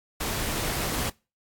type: noise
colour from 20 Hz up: pink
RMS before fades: -29 dBFS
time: 0.2-1.1 s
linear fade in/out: 10 ms
effects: noise-tail reverb RT60 0.3 s tail -24 dB re dry + AAC 64 kbps